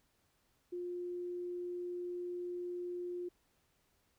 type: tone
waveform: sine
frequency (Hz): 354.2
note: F4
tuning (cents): +24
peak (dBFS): -38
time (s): 0.72-3.29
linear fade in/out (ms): 10
effects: pink hiss -75 dBFS RMS until 4.18 s